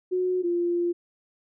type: tone pair in turn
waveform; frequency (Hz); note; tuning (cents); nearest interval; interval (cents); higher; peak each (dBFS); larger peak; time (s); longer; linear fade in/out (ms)
sine; 365.9 / 347.2; F#4 / F4; -19 / -10; minor second; 91; first; -22; neither; 0.11-0.43 / 0.43-0.93; second; 20
effects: none